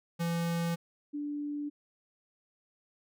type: tone pair in turn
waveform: square / sine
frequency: 169 / 292.3 Hz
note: E3 / D4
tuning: +43 / -8 cents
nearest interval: major sixth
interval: 949 cents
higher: second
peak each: -30 / -33 dBFS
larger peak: first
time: 0.19-0.76 / 1.13-1.7 s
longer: neither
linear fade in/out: 20 ms
effects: none